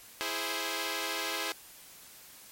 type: chord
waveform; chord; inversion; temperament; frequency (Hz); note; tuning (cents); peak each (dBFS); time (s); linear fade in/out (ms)
5% pulse; E augmented; none; equal; 329.6 / 415.3 / 523.3; E4 / G#4 / B#4; 0 / 0 / 0; -25; 0.21-1.52; 0
effects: white hiss -52 dBFS RMS until 2.51 s + MP3 64 kbps